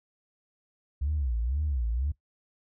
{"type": "tone with vibrato", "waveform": "sine", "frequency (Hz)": 65.41, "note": "C2", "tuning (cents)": 0, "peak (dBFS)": -25, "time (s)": [1.01, 2.12], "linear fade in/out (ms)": 10, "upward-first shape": "sine", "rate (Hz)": 2, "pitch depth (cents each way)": 270, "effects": ["noise-tail reverb RT60 0.1 s tail -18 dB re dry", "tanh soft clip ceiling -21 dBFS"]}